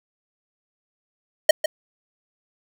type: tone with echo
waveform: square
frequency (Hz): 622.3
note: D#5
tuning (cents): 0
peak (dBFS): -8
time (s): 1.49-1.51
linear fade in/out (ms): 5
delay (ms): 150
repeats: 1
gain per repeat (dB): -11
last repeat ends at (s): 1.66
effects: none